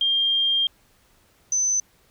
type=tone pair in turn; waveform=sine; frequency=3201 / 6101 Hz; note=G7 / G8; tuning=+36 / -48 cents; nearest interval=major seventh; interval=1116 cents; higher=second; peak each=-18 / -19 dBFS; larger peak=first; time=0.01-0.67 / 1.52-1.8 s; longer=first; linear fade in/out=2 ms; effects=pink hiss -60 dBFS RMS until 2.1 s